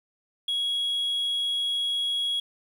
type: tone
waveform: sine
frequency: 3322 Hz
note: G#7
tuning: in tune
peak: -22 dBFS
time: 0.48-2.4 s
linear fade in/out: 5 ms
effects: tanh soft clip ceiling -23 dBFS + 9-bit